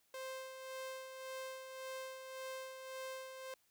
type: tone with tremolo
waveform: sawtooth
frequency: 524 Hz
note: C5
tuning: 2 cents sharp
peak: -39 dBFS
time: 0.14-3.54 s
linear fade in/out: 2 ms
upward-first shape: sine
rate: 1.8 Hz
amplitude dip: 50%
effects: white hiss -75 dBFS RMS until 3.7 s